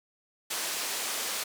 white band-pass noise, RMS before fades -33 dBFS, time 0.5-1.44 s, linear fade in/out 10 ms, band 320 to 9600 Hz, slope 12 dB/octave, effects none

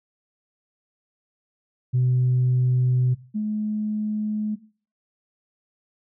sine tone pair in turn, 126.2 / 212.7 Hz, B2 / G#3, +38 / +42 cents, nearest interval major sixth, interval 904 cents, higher second, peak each -16 / -22 dBFS, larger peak first, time 1.93-3.15 / 3.34-4.56 s, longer neither, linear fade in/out 20 ms, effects noise-tail reverb RT60 0.4 s tail -17 dB re dry + tanh soft clip ceiling -14 dBFS

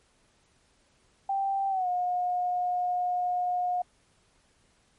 sine tone with pitch glide, 784 to 718.9 Hz, G5 to F5, 0 to +50 cents, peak -25 dBFS, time 1.29-3.82 s, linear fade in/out 5 ms, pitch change -150 cents, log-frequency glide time 1.69-1.88 s, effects pink hiss -66 dBFS RMS until 4.98 s + MP3 48 kbps

